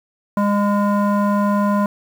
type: tone with low-pass filter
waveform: square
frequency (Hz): 204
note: G#3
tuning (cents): -31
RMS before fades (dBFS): -17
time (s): 0.37-1.86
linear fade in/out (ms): 2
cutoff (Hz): 1100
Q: 2.6
effects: 7-bit